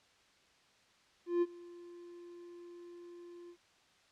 triangle tone with ADSR envelope, 348 Hz, F4, 6 cents flat, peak -24 dBFS, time 1.26-3.57 s, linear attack 160 ms, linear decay 37 ms, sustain -23 dB, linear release 74 ms, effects white hiss -67 dBFS RMS until 4.11 s + low-pass 5000 Hz 12 dB/octave

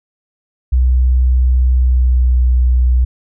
sine tone with pitch glide, 63 to 62.06 Hz, B1 to B1, +35 to +9 cents, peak -8 dBFS, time 0.72-3.05 s, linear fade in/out 10 ms, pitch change -26 cents, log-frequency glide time 1.74-2.4 s, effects none

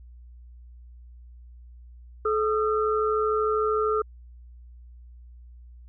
sine tone cluster, 431.1 / 1227 / 1340 Hz, A4 / D#6 / E6, -35 / -25 / +28 cents, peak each -23 / -28 / -29 dBFS, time 2.25-4.02 s, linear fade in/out 5 ms, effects added 60 Hz sine -44 dBFS peak until 5.88 s

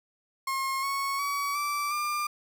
35% pulse tone with pitch steps, 1075 / 1103.9 / 1133.7 / 1164.2 / 1195.5 Hz, C6 / C#6 / C#6 / D6 / D6, +47 / -8 / +39 / -15 / +30 cents, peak -26 dBFS, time 0.47-2.27 s, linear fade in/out 5 ms, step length 360 ms, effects none

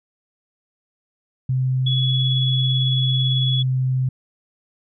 sine tone, 129.5 Hz, C3, 17 cents flat, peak -17 dBFS, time 1.49-4.09 s, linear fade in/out 5 ms
sine tone with tremolo, 3382 Hz, G#7, 31 cents sharp, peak -20 dBFS, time 1.86-3.63 s, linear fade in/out 10 ms, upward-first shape sine, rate 18 Hz, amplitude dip 30%
effects none

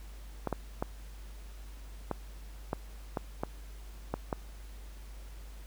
clicks, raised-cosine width 1 ms, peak -17 dBFS, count 9, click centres 0.473 / 0.527 / 0.825 / 2.113 / 2.731 / 3.172 / 3.435 / 4.14 / 4.328 s, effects added 50 Hz sine -44 dBFS peak until 5.66 s + pink hiss -57 dBFS RMS until 5.66 s

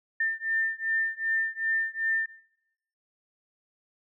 sine beating tone pair, 1796 / 1798.6 Hz, A6 / A6, +35 / +38 cents, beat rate 2.6 Hz, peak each -29 dBFS, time 0.2-2.26 s, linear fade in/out 5 ms, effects noise-tail reverb RT60 0.8 s tail -19 dB re dry

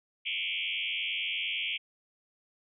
sine tone with frequency modulation, 2762 Hz, F7, 20 cents flat, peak -30 dBFS, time 0.25-1.78 s, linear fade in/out 20 ms, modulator 88.7 Hz, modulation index 6.2, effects none

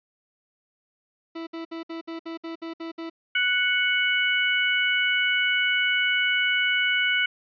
40% pulse tone bursts, 329.6 Hz, E4, in tune, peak -31 dBFS, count 10, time 1.35-3.099 s, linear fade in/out 10 ms, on 120 ms, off 61 ms
harmonic tone, 740 Hz, F#5, in tune, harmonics 2 / 3 / 4, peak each -24 / -24 / -26 dBFS, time 3.35-7.26 s, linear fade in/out 5 ms
effects resampled to 11025 Hz

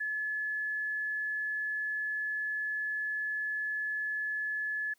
sine tone, 1715 Hz, A6, 45 cents flat, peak -31 dBFS, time 0-4.94 s, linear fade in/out 10 ms, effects white hiss -71 dBFS RMS until 4.98 s

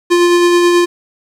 square tone with tremolo, 349.2 Hz, F4, in tune, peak -7 dBFS, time 0.1-0.86 s, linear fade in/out 20 ms, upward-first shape sine, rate 9.3 Hz, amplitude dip 25%, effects low-pass 9000 Hz 12 dB/octave + 7-bit

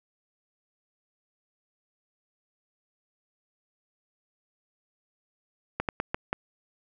slowing click train, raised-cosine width 0.5 ms, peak -12 dBFS, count 5, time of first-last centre 5.8-6.329 s, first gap 88 ms, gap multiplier 1.28, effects none

